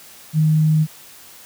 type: tone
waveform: sine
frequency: 155.56 Hz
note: D#3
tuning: in tune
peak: -12 dBFS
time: 0.33-0.87 s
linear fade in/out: 50 ms
effects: white hiss -43 dBFS RMS until 1.45 s + high-pass 60 Hz 12 dB/octave